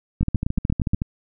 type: two click trains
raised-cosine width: 5 ms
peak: -10 / -9 dBFS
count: 12 / 7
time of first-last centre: 0.21-1.019 / 0.23-0.935 s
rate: 13.6 / 8.51 Hz
effects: none